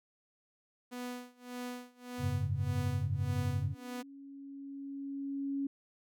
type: tone with tremolo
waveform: sawtooth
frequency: 246.9 Hz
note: B3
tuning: in tune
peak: -34 dBFS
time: 0.91-4.03 s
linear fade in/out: 20 ms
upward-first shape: sine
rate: 1.7 Hz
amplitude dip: 95%
type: tone with exponential growth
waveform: sine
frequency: 277.2 Hz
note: C#4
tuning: in tune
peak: -31 dBFS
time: 2.08-5.67 s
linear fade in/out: 5 ms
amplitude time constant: 780 ms
type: chord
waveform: sine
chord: F# suspended second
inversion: none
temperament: just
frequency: 92.5 / 104.06 / 138.75 Hz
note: F#2 / G#2 / C#3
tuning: 0 / +4 / +2 cents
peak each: -35 dBFS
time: 2.18-3.75 s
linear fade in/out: 50 ms
effects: none